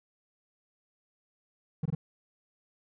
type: tone bursts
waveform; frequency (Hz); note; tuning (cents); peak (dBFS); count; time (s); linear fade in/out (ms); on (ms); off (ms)
triangle; 155.56; D#3; 0; -25; 3; 1.83-1.95; 5; 26; 21
effects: none